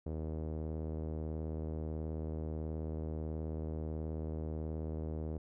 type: tone with low-pass filter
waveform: sawtooth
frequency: 78.5 Hz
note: D#2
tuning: 16 cents sharp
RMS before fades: -39 dBFS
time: 0.06-5.38 s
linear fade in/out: 5 ms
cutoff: 490 Hz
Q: 1.6
effects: none